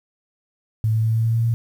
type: tone with pitch steps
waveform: sine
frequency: 110 / 110.96 / 111.92 / 112.9 / 113.88 / 114.87 / 115.87 Hz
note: A2 / A2 / A2 / A2 / A#2 / A#2 / A#2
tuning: 0 / +15 / +30 / +45 / -40 / -25 / -10 cents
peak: -16 dBFS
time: 0.84-1.54 s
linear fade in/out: 0 ms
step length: 100 ms
effects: 8-bit